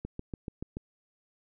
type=click train; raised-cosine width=3 ms; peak=-23 dBFS; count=6; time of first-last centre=0.05-0.769 s; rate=6.95 Hz; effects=none